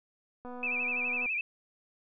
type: click train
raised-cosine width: 1 ms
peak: -31 dBFS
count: 201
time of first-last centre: 0.45-1.26 s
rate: 247 Hz
type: tone with vibrato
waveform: sine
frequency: 2489 Hz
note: D#7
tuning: in tune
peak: -29 dBFS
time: 0.63-1.41 s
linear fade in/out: 2 ms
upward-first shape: sine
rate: 12 Hz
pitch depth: 100 cents each way
effects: none